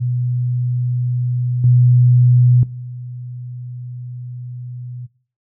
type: tone with level steps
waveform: sine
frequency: 123.47 Hz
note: B2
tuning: in tune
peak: -16 / -8 / -27 dBFS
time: 0-5.07 s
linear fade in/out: 20 ms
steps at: 1.64 / 2.63 s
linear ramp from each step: 2 ms
effects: noise-tail reverb RT60 0.4 s tail -18 dB re dry